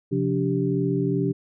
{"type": "tone cluster", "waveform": "sine", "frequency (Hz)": [133.7, 176.2, 289.7, 389.7], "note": ["C3", "F3", "D4", "G4"], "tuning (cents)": [38, 16, -24, -10], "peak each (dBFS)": -26, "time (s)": [0.11, 1.33], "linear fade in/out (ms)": 20, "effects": []}